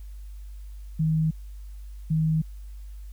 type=tone pair in turn; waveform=sine; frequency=158.3 / 158.3 Hz; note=D#3 / D#3; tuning=+30 / +30 cents; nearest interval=unison; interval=0 cents; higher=neither; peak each=-20 dBFS; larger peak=neither; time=0.99-1.31 / 2.1-2.42 s; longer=neither; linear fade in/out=10 ms; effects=added 50 Hz sine -37 dBFS peak until 3.12 s + white hiss -62 dBFS RMS until 3.12 s